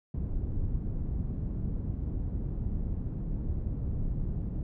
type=low-pass noise; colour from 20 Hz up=pink; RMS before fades=-32 dBFS; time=0.14-4.63 s; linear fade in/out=2 ms; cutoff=180 Hz; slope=12 dB/octave; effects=none